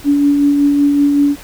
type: tone with tremolo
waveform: sine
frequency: 286.2 Hz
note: D4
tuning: 45 cents flat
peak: -7 dBFS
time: 0.04-1.36 s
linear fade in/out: 50 ms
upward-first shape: sine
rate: 5.3 Hz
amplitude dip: 30%
effects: pink hiss -36 dBFS RMS until 1.43 s